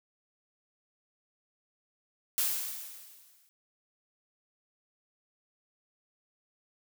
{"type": "noise with exponential decay", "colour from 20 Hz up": "blue", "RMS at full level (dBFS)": -27, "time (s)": [2.38, 3.49], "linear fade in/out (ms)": 0, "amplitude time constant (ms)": 240, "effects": []}